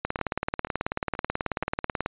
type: two click trains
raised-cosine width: 0.5 ms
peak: -11 / -22 dBFS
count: 38 / 4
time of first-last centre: 0.05-2.061 / 0.19-1.632 s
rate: 18.4 / 2.08 Hz
effects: resampled to 8000 Hz